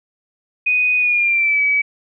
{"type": "tone with pitch glide", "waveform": "sine", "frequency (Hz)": [2489, 2282], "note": ["D#7", "C#7"], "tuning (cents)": [0, 50], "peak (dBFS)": -13, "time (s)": [0.66, 1.82], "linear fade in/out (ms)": 10, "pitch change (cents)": -150, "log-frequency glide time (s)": [0.97, 1.62], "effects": []}